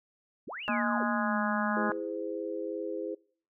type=linear two-way sweep; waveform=sine; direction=up then down; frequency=103.83 to 2985 to 296.9 Hz; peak=-37 dBFS; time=0.47-1.04 s; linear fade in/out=10 ms; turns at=0.64 s
type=harmonic tone; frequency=207.7 Hz; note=G#3; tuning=in tune; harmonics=3 / 4 / 5 / 6 / 7 / 8; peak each=-36 / -36 / -36 / -36 / -36 / -36 dBFS; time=0.68-1.92 s; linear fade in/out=0 ms
type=tone with pitch glide; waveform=sine; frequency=233.1 to 216.2 Hz; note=A#3 to A3; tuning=0 to -30 cents; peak=-30 dBFS; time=0.69-1.9 s; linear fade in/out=2 ms; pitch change=-130 cents; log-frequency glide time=1.12-1.37 s
type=chord; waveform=sine; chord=E augmented; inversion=none; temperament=just; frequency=329.6 / 412 / 515 Hz; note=E4 / G#4 / B#4; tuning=0 / -14 / -28 cents; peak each=-37 dBFS; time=1.76-3.15 s; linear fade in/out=10 ms
effects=noise-tail reverb RT60 0.5 s tail -24 dB re dry